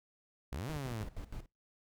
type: exponential two-way sweep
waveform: sawtooth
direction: up then down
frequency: 55 to 161.9 to 100.8 Hz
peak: -34 dBFS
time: 0.52-1.04 s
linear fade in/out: 5 ms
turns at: 0.7 s
type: noise with tremolo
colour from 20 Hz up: brown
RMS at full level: -43 dBFS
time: 0.69-1.46 s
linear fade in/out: 2 ms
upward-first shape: square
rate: 6.3 Hz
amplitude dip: 80%
effects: noise-tail reverb RT60 0.2 s tail -23 dB re dry